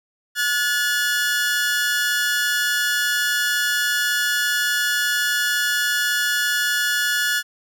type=tone pair together; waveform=sawtooth; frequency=1448 / 1716.5 Hz; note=F#6 / A6; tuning=-38 / -43 cents; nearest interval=minor third; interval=295 cents; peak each=-18 dBFS; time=0.35-7.43 s; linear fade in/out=50 ms; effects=none